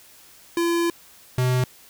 square tone pair in turn, 340 / 126.7 Hz, F4 / B2, -46 / +45 cents, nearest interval octave + perfect fourth, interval 1709 cents, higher first, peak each -20 / -19 dBFS, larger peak second, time 0.57-0.9 / 1.38-1.64 s, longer first, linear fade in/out 2 ms, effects white hiss -50 dBFS RMS until 1.89 s

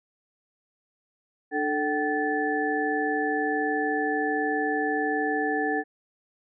sine tone cluster, 297.8 / 439.1 / 764 / 1744 Hz, D4 / A4 / G5 / A6, +24 / -4 / -45 / -16 cents, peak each -29 dBFS, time 1.51-5.84 s, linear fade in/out 50 ms, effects none

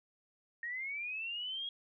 sine linear sweep, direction up, 1846 to 3311 Hz, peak -37 dBFS, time 0.63-1.69 s, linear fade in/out 2 ms, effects none

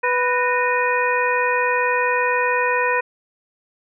harmonic tone with a mistuned harmonic, 493.9 Hz, B4, in tune, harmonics 1 / 2 / 3 / 4 / 5, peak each -22 / -21 / -26 / -23 / -25 dBFS, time 0.03-3.01 s, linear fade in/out 10 ms, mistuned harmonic 4, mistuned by -120 cents, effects none

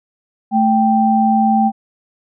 sine tone pair together, 220 / 784 Hz, A3 / G5, 0 / 0 cents, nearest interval octave + minor seventh, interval 2200 cents, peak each -13 dBFS, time 0.51-1.72 s, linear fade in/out 50 ms, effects none

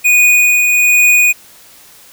square tone with tremolo, 2470 Hz, D#7, 13 cents flat, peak -6 dBFS, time 0.04-1.33 s, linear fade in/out 20 ms, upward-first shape triangle, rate 1.2 Hz, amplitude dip 35%, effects white hiss -41 dBFS RMS until 2.12 s

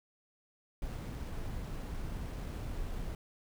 brown noise with sample-and-hold, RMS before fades -39 dBFS, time 0.82-3.15 s, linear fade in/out 2 ms, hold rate 11025 Hz, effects none

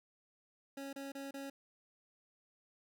25% pulse tone bursts, 275.5 Hz, C#4, 11 cents flat, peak -39 dBFS, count 4, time 0.77-1.5 s, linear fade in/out 5 ms, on 160 ms, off 30 ms, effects none

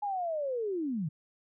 sine linear sweep, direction down, 841 to 140 Hz, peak -30 dBFS, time 0.02-1.09 s, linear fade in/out 10 ms, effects none

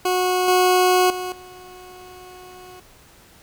20% pulse tone with level steps, 365.6 Hz, F#4, 21 cents flat, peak -13 / -9 / -21 / -35 dBFS, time 0.05-2.8 s, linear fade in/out 5 ms, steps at 0.48 / 1.1 / 1.32 s, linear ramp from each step 2 ms, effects pink hiss -50 dBFS RMS until 3.42 s

